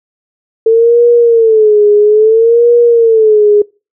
sine tone with vibrato, 444.7 Hz, A4, 18 cents sharp, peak -3 dBFS, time 0.66-3.62 s, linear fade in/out 5 ms, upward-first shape sine, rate 0.6 Hz, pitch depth 120 cents each way, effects noise-tail reverb RT60 0.3 s tail -24 dB re dry

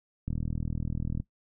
click train, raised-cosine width 5 ms, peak -20 dBFS, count 38, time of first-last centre 0.28-1.2 s, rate 40.2 Hz, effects noise-tail reverb RT60 0.1 s tail -17 dB re dry

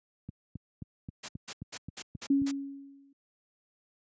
click train, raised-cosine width 5 ms, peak -25 dBFS, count 9, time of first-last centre 0.29-2.418 s, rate 3.76 Hz
white noise bursts, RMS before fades -38 dBFS, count 6, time 1.23-2.516 s, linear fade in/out 10 ms, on 56 ms, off 190 ms
sine tone with exponential decay, 277.2 Hz, C#4, in tune, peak -20 dBFS, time 2.3-3.13 s, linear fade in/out 5 ms, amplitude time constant 180 ms
effects high-pass 100 Hz 12 dB/octave + resampled to 16000 Hz

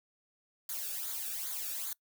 blue noise with flanger, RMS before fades -38 dBFS, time 0.69-1.93 s, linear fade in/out 2 ms, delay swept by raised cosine 0.36 to 1 ms, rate 2.5 Hz, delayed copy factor -0.75, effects noise-tail reverb RT60 0.1 s tail -24 dB re dry

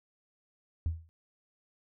sine tone with exponential decay, 81.8 Hz, E2, 13 cents flat, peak -23 dBFS, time 0.86-1.09 s, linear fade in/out 0 ms, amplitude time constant 50 ms, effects tanh soft clip ceiling -24 dBFS

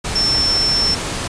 sine tone in noise, 5380 Hz, E8, 34 cents sharp, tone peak -14 dBFS, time 0.15-0.95 s, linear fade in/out 10 ms, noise pink, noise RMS -23 dBFS, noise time 0.04-1.28 s, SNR +6 dB, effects resampled to 22050 Hz

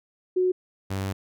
sine / sawtooth tone pair in turn, 367.1 / 96.76 Hz, F#4 / G2, -14 / -22 cents, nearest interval octave + major seventh, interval 2308 cents, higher first, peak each -19 / -23 dBFS, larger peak first, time 0.36-0.52 / 0.9-1.13 s, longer second, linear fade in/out 10 ms, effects none

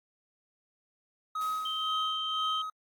triangle tone with tremolo, 1267 Hz, D#6, 31 cents sharp, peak -27 dBFS, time 1.35-2.7 s, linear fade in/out 5 ms, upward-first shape sine, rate 2 Hz, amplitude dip 55%
white noise with exponential decay, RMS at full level -46 dBFS, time 1.41-2.47 s, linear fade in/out 2 ms, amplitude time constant 230 ms
sine tone, 3129 Hz, G7, 4 cents flat, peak -32 dBFS, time 1.65-2.62 s, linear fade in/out 5 ms
effects AAC 64 kbps

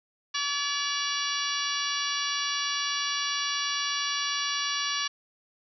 harmonic tone with a mistuned harmonic, 571 Hz, D5, 49 cents flat, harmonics 2 / 3 / 4 / 5 / 6 / 7 / 8 / 9 / 10, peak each -34 / -35 / -38 / -34 / -35 / -37 / -36 / -42 / -36 dBFS, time 0.34-5.08 s, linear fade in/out 10 ms, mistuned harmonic 4, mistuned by +19 cents, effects none

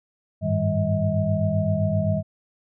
sine tone cluster, 97.6 / 105.3 / 157.2 / 198 / 638 Hz, G2 / G#2 / D#3 / G3 / D#5, -7 / +24 / +18 / +18 / +43 cents, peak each -26 dBFS, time 0.41-2.23 s, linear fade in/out 50 ms, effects none

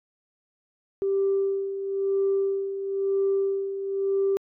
sine tone with tremolo, 392 Hz, G4, in tune, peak -19 dBFS, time 1.02-4.37 s, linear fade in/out 0 ms, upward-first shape sine, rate 1 Hz, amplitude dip 65%, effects tanh soft clip ceiling -16 dBFS

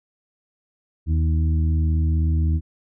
harmonic tone with a mistuned harmonic, 79.4 Hz, D#2, 36 cents sharp, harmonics 1 / 2 / 3 / 4, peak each -17 / -27 / -33 / -34 dBFS, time 1.06-2.61 s, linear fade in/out 50 ms, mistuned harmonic 3, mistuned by +25 cents, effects none

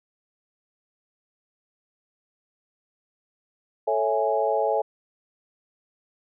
sine chord, A major seventh, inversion none, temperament equal, 440 / 554.4 / 659.3 / 830.6 Hz, A4 / C#5 / E5 / G#5, 0 / 0 / 0 / 0 cents, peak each -26 dBFS, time 3.87-4.82 s, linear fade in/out 10 ms, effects none

